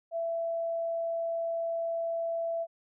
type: tone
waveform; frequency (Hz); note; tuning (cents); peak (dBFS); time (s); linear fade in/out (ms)
sine; 667; E5; +20; -29; 0.11-2.67; 50
effects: none